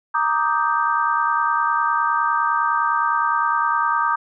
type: chord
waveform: sine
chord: Eb major seventh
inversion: second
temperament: equal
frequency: 932.3 / 1174.7 / 1244.5 / 1568 Hz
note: Bb5 / D6 / Eb6 / G6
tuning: 0 / 0 / 0 / 0 cents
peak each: -22 / -22 / -22 / -24 dBFS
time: 0.14-4.16 s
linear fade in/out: 10 ms
effects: none